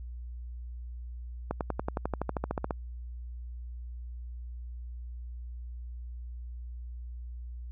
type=accelerating click train; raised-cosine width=1 ms; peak=-16 dBFS; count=16; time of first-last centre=1.51-2.708 s; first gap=98 ms; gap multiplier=0.97; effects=added 60 Hz sine -38 dBFS peak until 7.71 s